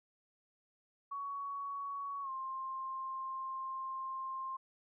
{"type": "tone with pitch glide", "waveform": "sine", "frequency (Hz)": [1120, 1057.1], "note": ["C#6", "C6"], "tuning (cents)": [18, 17], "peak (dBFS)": -38, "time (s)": [1.11, 4.57], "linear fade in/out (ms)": 10, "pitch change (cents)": -101, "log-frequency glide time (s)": [2.22, 2.3], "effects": []}